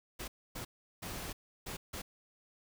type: noise bursts at uneven times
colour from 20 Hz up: pink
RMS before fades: -42 dBFS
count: 5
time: 0.19-0.28 / 0.55-0.65 / 1.02-1.33 / 1.66-1.77 / 1.93-2.02 s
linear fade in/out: 10 ms
effects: none